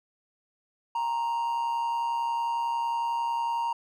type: tone with amplitude modulation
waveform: triangle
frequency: 932.3 Hz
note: A#5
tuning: in tune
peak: -22 dBFS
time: 0.95-3.73 s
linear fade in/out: 5 ms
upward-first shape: sine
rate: 131 Hz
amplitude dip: 45%
effects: none